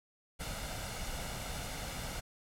pink noise with comb filter, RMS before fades -40 dBFS, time 0.39-2.21 s, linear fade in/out 20 ms, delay 1.4 ms, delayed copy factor +0.5, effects low-pass 12000 Hz 12 dB/octave

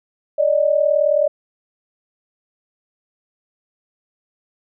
sine tone pair together, 575 / 614.2 Hz, D5 / D#5, -37 / -23 cents, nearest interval minor second, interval 114 cents, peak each -16 dBFS, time 0.38-1.28 s, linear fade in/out 10 ms, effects none

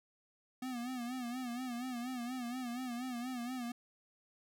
square tone with vibrato, 247.2 Hz, B3, 2 cents sharp, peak -39 dBFS, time 0.62-3.72 s, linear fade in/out 5 ms, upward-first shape sine, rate 4.2 Hz, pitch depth 86 cents each way, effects none

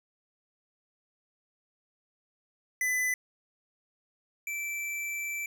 square tone pair in turn, 2005 / 2331 Hz, B6 / D7, +26 / -14 cents, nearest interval minor third, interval 260 cents, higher second, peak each -27 / -33 dBFS, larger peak first, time 2.81-3.14 / 4.47-5.46 s, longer second, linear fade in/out 2 ms, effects none

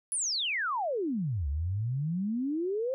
sine exponential two-way sweep, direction down then up, 10548 to 67.7 to 541 Hz, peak -28 dBFS, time 0.12-2.94 s, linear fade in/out 0 ms, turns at 1.48 s, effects none

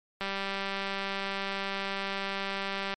click train, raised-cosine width 0.3 ms, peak -17 dBFS, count 536, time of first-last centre 0.21-2.94 s, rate 196 Hz, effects MP3 64 kbps

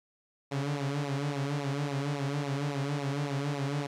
sawtooth tone with flanger, 141.6 Hz, C#3, 37 cents sharp, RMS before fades -32 dBFS, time 0.51-3.87 s, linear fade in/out 10 ms, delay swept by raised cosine 0.6 to 6 ms, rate 3.6 Hz, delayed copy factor -0.85, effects low-pass 7000 Hz 12 dB/octave + 11-bit

